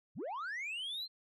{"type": "linear sweep", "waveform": "sine", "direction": "up", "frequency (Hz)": [82.41, 4214], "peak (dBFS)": -35, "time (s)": [0.15, 1.08], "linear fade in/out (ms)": 50, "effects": ["tanh soft clip ceiling -37 dBFS"]}